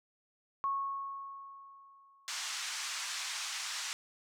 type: tone with exponential decay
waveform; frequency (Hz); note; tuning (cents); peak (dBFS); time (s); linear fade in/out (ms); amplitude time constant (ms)
sine; 1100; C#6; -14; -29; 0.64-2.58; 0; 420
type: band-pass noise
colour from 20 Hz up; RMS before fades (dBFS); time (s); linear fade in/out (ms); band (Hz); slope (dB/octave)
white; -39; 2.28-3.93; 0; 960 to 7200; 24
effects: none